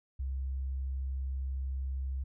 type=tone; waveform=sine; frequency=66.4 Hz; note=C2; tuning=26 cents sharp; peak=-32 dBFS; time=0.19-2.24 s; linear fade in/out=10 ms; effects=none